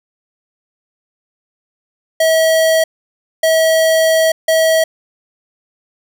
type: tone bursts at uneven times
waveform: square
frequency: 644 Hz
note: E5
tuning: 41 cents flat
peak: -10 dBFS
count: 3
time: 2.2-2.84 / 3.43-4.32 / 4.48-4.84 s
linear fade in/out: 5 ms
effects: none